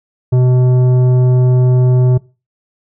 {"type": "tone with tanh clipping", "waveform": "sine", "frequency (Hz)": 126.2, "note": "B2", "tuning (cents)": 38, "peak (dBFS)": -9, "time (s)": [0.32, 2.18], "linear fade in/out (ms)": 10, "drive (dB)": 11, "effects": ["noise-tail reverb RT60 0.3 s tail -21 dB re dry"]}